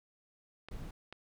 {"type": "clicks", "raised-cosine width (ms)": 0.3, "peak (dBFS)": -30, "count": 2, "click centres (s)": [0.686, 1.126]}
{"type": "noise", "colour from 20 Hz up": "brown", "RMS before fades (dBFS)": -43, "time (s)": [0.71, 0.91], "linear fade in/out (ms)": 5}
{"effects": []}